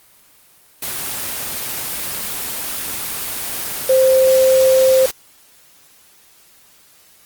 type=tone in noise; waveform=sine; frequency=523.3 Hz; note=C5; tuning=in tune; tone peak=-9 dBFS; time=3.89-5.06 s; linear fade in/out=5 ms; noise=white; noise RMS=-24 dBFS; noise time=0.82-5.11 s; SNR=+12 dB; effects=white hiss -50 dBFS RMS until 7.25 s + Opus 24 kbps